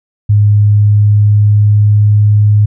sine tone with pitch glide, 103.83 to 104.61 Hz, G#2 to G#2, 0 to +13 cents, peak -4 dBFS, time 0.29-2.66 s, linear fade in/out 10 ms, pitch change +13 cents, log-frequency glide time 0.52-2.23 s, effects none

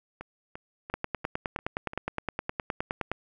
two click trains, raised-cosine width 0.5 ms, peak -24 / -14 dBFS, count 6 / 22, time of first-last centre 0.21-1.934 / 0.94-3.116 s, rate 2.9 / 9.65 Hz, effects none

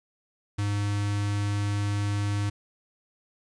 square tone with notch filter, 102.2 Hz, G#2, 27 cents flat, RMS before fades -27 dBFS, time 0.58-2.5 s, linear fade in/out 10 ms, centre 580 Hz, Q 1.3, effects resampled to 22050 Hz + 10-bit

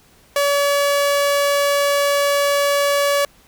sawtooth tone, 569 Hz, C#5, 45 cents sharp, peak -11 dBFS, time 0.36-3.25 s, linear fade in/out 2 ms, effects pink hiss -52 dBFS RMS until 3.47 s

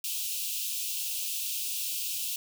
white high-pass noise, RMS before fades -33 dBFS, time 0.04-2.36 s, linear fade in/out 2 ms, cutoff 2500 Hz, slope 96 dB/octave, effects none

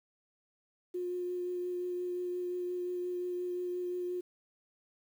sine tone with vibrato, 357.8 Hz, F4, 42 cents sharp, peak -33 dBFS, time 0.94-4.21 s, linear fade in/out 10 ms, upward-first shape triangle, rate 5.7 Hz, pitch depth 14 cents each way, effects 10-bit

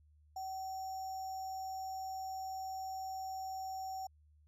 sine tone with sample-and-hold, 761 Hz, F#5, 48 cents sharp, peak -39 dBFS, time 0.36-4.07 s, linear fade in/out 5 ms, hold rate 6300 Hz, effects added 75 Hz sine -63 dBFS peak until 4.47 s + low-pass 11000 Hz 12 dB/octave

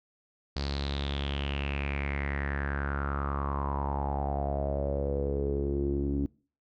sawtooth tone with low-pass filter sweep, 70.2 Hz, C#2, 22 cents sharp, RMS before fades -31 dBFS, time 0.56-6.26 s, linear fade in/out 0 ms, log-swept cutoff 4600 to 290 Hz, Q 6.9, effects noise-tail reverb RT60 0.4 s tail -23 dB re dry

